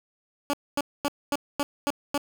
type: tone bursts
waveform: 15% pulse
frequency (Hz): 286.4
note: D4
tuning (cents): -43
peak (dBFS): -17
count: 7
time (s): 0.5-2.178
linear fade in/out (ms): 0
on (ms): 34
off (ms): 240
effects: none